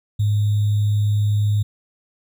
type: tone with sample-and-hold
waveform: sine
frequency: 104.1 Hz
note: G#2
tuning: 5 cents sharp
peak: -15 dBFS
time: 0.19-1.63 s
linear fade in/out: 10 ms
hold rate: 3675 Hz
effects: none

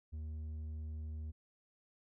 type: tone with low-pass filter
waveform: square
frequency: 77.78 Hz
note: D#2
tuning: in tune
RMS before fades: -43 dBFS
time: 0.12-1.32 s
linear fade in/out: 20 ms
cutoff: 160 Hz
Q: 0.61
effects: none

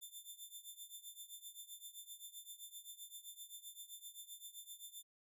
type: tone with tremolo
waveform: 10% pulse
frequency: 3551 Hz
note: A7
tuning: 15 cents sharp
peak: -40 dBFS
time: 0.01-5.03 s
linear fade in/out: 20 ms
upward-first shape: triangle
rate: 7.7 Hz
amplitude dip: 90%
effects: none

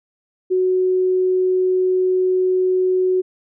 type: tone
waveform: sine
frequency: 370 Hz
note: F#4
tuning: in tune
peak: -14 dBFS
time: 0.5-3.22 s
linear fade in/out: 20 ms
effects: none

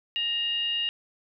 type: tone with frequency modulation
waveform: sine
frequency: 2835 Hz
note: F7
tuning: 25 cents sharp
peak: -25 dBFS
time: 0.16-0.89 s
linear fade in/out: 0 ms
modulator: 972 Hz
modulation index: 0.38
effects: none

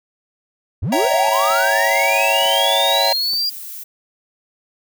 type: linear sweep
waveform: triangle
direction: up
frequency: 65.41 to 4845 Hz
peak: -16 dBFS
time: 0.82-3.5 s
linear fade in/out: 10 ms
type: chord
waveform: square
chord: C# diminished seventh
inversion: none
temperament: equal with one note detuned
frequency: 554.4 / 659.3 / 766.5 / 932.3 Hz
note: C#5 / E5 / G5 / Bb5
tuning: 0 / 0 / -39 / 0 cents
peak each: -22 dBFS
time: 0.92-3.13 s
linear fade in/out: 5 ms
type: clicks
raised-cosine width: 1 ms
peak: -26 dBFS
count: 7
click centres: 1.047 / 1.14 / 1.284 / 1.506 / 2.424 / 2.458 / 3.334 s
type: noise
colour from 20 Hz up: violet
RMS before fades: -32 dBFS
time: 1.32-3.84 s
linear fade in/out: 10 ms
effects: none

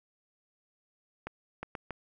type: clicks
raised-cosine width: 0.5 ms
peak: -22 dBFS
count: 4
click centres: 1.27 / 1.63 / 1.752 / 1.907 s
effects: none

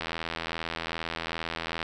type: click train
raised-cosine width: 0.3 ms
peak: -15 dBFS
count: 151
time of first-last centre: 0.01-1.828 s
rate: 82.5 Hz
effects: none

